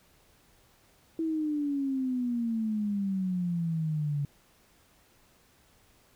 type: exponential sweep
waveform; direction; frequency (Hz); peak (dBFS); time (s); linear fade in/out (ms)
sine; down; 328 to 141.6; -27; 1.19-4.25; 2
effects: pink hiss -63 dBFS RMS until 6.15 s